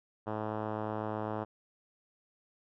5% pulse tone with low-pass filter, 107.9 Hz, A2, 33 cents flat, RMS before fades -36 dBFS, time 0.26-1.45 s, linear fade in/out 20 ms, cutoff 1000 Hz, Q 0.82, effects none

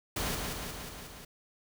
pink noise with echo, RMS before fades -33 dBFS, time 0.16-0.35 s, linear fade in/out 5 ms, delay 180 ms, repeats 5, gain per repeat -3 dB, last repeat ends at 1.25 s, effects none

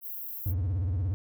white high-pass noise, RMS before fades -38 dBFS, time 0.01-0.54 s, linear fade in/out 50 ms, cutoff 12000 Hz, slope 96 dB/octave
triangle tone with vibrato, 90.7 Hz, F#2, 34 cents flat, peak -24 dBFS, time 0.46-1.14 s, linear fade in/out 0 ms, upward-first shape sine, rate 17 Hz, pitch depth 220 cents each way
effects none

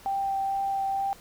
sine tone with vibrato, 784 Hz, G5, in tune, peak -25 dBFS, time 0.06-1.13 s, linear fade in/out 0 ms, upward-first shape triangle, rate 2.2 Hz, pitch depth 9 cents each way, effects pink hiss -51 dBFS RMS until 1.2 s

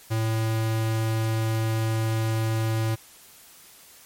square tone, 111.5 Hz, A2, 23 cents sharp, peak -23 dBFS, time 0.1-2.96 s, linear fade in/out 20 ms, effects white hiss -50 dBFS RMS until 4.05 s + MP3 64 kbps

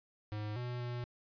square tone with pitch steps, 105.8 / 122.6 / 121.6 Hz, G#2 / B2 / B2, +33 / -12 / -26 cents, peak -38 dBFS, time 0.32-1.04 s, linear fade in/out 0 ms, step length 240 ms, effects resampled to 11025 Hz

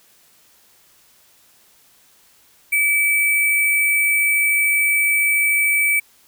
sine tone with sample-and-hold, 2303 Hz, D7, 34 cents flat, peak -14 dBFS, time 2.72-6 s, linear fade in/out 10 ms, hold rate 11025 Hz, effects white hiss -54 dBFS RMS until 6.27 s

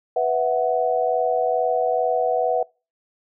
sine chord, B suspended fourth, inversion none, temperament just, 493.9 / 658.5 / 740.8 Hz, B4 / E5 / F#5, 0 / -2 / +2 cents, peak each -22 dBFS, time 0.16-2.63 s, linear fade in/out 5 ms, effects noise-tail reverb RT60 0.3 s tail -25 dB re dry

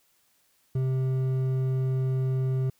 triangle tone with hard clipping, 130.81 Hz, C3, in tune, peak -25 dBFS, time 0.75-2.7 s, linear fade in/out 5 ms, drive 10 dB, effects white hiss -67 dBFS RMS until 2.79 s

